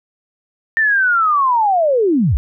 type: linear sweep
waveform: sine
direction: down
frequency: 1814 to 47.54 Hz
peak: -11 dBFS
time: 0.77-2.37 s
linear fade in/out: 0 ms
effects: none